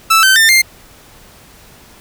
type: tone with pitch steps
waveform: sawtooth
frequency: 1318.5 / 1541 / 1801.1 / 2105 Hz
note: E6 / G6 / A6 / C7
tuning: 0 / -30 / +40 / +10 cents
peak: -3 dBFS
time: 0.1-0.62 s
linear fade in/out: 10 ms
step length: 130 ms
effects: pink hiss -42 dBFS RMS until 2 s